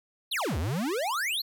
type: exponential two-way sweep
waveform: square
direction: down then up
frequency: 4497 to 69.3 to 4497 Hz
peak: -28 dBFS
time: 0.31-1.42 s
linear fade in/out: 10 ms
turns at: 0.58 s
effects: none